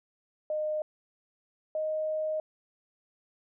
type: tone pair in turn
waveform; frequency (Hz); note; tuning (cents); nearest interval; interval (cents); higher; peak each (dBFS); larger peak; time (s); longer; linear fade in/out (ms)
sine; 613 / 622.3; D#5 / D#5; -26 / 0; unison; 26; second; -28; neither; 0.5-0.82 / 1.75-2.4; second; 2
effects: none